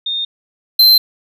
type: tone pair in turn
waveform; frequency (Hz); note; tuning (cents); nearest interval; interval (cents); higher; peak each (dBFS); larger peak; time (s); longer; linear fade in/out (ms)
sine / square; 3659 / 4107; A#7 / C8; -33 / -33; major second; 200; second; -17 / -6; second; 0.06-0.25 / 0.79-0.98; neither; 5
effects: none